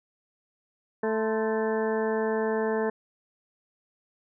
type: harmonic tone with a mistuned harmonic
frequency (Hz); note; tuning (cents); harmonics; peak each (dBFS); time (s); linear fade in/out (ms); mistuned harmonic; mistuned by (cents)
220; A3; 0; 1 / 2 / 3 / 4 / 5 / 6 / 7 / 8; -31 / -26 / -34 / -35 / -39 / -48 / -41 / -38; 1.03-2.9; 5; 5; -84
effects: none